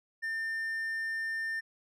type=tone; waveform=triangle; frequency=1800 Hz; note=A6; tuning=39 cents sharp; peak=-30 dBFS; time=0.22-1.61 s; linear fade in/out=20 ms; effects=resampled to 32000 Hz